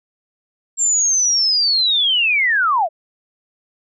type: linear sweep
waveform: sine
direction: down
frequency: 7459 to 598 Hz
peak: -13 dBFS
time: 0.77-2.89 s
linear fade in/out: 50 ms
effects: none